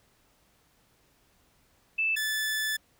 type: tone pair in turn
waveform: sine / sawtooth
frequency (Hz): 2637 / 1742.3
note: E7 / A6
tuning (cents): 0 / -17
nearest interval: perfect fifth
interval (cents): 717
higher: first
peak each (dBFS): -24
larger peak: neither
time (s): 1.98-2.16 / 2.16-2.77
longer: second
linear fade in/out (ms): 10
effects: pink hiss -66 dBFS RMS until 2.99 s